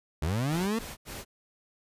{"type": "linear sweep", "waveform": "30% pulse", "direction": "up", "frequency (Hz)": [68.8, 233.3], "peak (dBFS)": -24, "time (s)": [0.22, 0.79], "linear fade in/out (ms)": 5}
{"type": "noise bursts", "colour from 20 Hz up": "pink", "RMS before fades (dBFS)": -40, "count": 3, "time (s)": [0.49, 1.25], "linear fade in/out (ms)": 50, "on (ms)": 200, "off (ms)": 80}
{"effects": ["resampled to 32000 Hz"]}